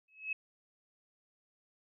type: tone with exponential growth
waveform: sine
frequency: 2576 Hz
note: E7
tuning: 41 cents flat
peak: -30 dBFS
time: 0.08-0.33 s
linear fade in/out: 5 ms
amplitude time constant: 53 ms
effects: none